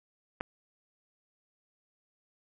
clicks, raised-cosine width 0.5 ms, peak -29 / -17 dBFS, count 2, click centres 0.405 / 0.409 s, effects none

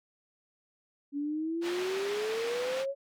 sine exponential sweep, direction up, 281 to 561 Hz, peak -30 dBFS, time 1.12-2.95 s, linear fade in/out 50 ms
white band-pass noise, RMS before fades -40 dBFS, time 1.61-2.86 s, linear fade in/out 50 ms, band 240 to 3100 Hz, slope 12 dB/octave
effects none

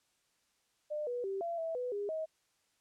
sine tone with pitch steps, 601 / 487.6 / 389.2 / 680 / 654 / 496.4 / 407.6 / 634 Hz, D5 / B4 / G4 / F5 / E5 / B4 / G#4 / D#5, +40 / -22 / -12 / -46 / -14 / +9 / -32 / +32 cents, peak -34 dBFS, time 0.9-2.26 s, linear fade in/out 20 ms, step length 170 ms, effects white hiss -75 dBFS RMS until 2.8 s + low-pass 9000 Hz 12 dB/octave

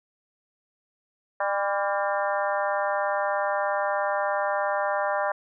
harmonic tone with a mistuned harmonic, 200 Hz, G3, 35 cents sharp, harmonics 3 / 4 / 5 / 6 / 7 / 8 / 9, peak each -27 / -29 / -31 / -33 / -34 / -35 / -36 dBFS, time 1.4-5.32 s, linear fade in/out 5 ms, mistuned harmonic 6, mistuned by -54 cents, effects none

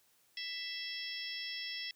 harmonic tone, 662 Hz, E5, 7 cents sharp, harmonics 3 / 4 / 5 / 6 / 7 / 8, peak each -45 / -48 / -44 / -52 / -51 / -43 dBFS, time 0.37-1.91 s, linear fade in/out 2 ms, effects white hiss -70 dBFS RMS until 1.95 s

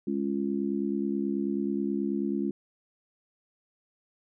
sine chord, Db major, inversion second, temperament just, 207.9 / 277.2 / 346.5 Hz, Ab3 / Db4 / F4, +2 / 0 / -14 cents, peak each -30 / -31 / -32 dBFS, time 0.07-2.51 s, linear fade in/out 5 ms, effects none

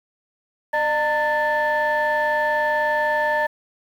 sine tone cluster, 604 / 909 / 1760 Hz, D5 / A#5 / A6, +48 / -44 / 0 cents, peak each -21 dBFS, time 0.73-3.47 s, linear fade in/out 10 ms, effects tanh soft clip ceiling -13 dBFS + 8-bit

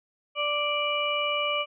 harmonic tone, 587.3 Hz, D5, in tune, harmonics 1 / 2 / 4 / 5, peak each -30 / -30 / -30 / -30 dBFS, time 0.35-1.66 s, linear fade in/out 50 ms, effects none

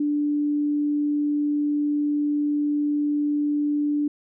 sine tone, 293.7 Hz, D4, in tune, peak -20 dBFS, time 0-4.08 s, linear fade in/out 5 ms, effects none

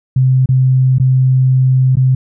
sine tone with dropouts, 130 Hz, C3, 11 cents flat, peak -7 dBFS, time 0.16-2.15 s, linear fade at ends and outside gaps 5 ms, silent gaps 0.459-0.489 / 0.984-0.998 / 1.956-1.969 s, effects none

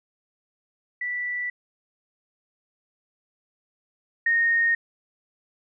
sine tone pair in turn, 1966 / 1851.7 Hz, B6 / A#6, -8 / -12 cents, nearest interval minor second, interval 104 cents, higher first, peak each -26 / -18 dBFS, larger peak second, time 1.01-1.5 / 4.26-4.75 s, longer neither, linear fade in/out 5 ms, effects none

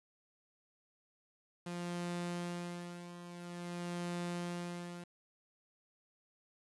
sawtooth tone with tremolo, 174.61 Hz, F3, in tune, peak -33 dBFS, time 1.66-5.04 s, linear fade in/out 5 ms, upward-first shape sine, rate 0.49 Hz, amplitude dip 70%, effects resampled to 24000 Hz + 10-bit

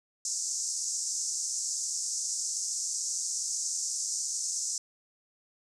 white band-pass noise, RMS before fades -33 dBFS, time 0.25-4.78 s, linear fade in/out 2 ms, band 5500 to 7900 Hz, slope 48 dB/octave, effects none

